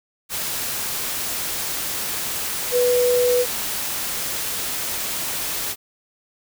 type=tone in noise; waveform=sine; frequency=492.2 Hz; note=B4; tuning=6 cents flat; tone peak=-15 dBFS; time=2.71-3.46 s; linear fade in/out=50 ms; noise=white; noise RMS=-26 dBFS; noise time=0.29-5.76 s; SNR=+8 dB; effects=none